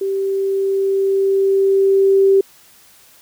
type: tone with level ramp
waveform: sine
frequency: 389.8 Hz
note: G4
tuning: 10 cents flat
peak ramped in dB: -17 to -8 dBFS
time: 0.01-2.41 s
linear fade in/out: 5 ms
effects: white hiss -48 dBFS RMS until 3.21 s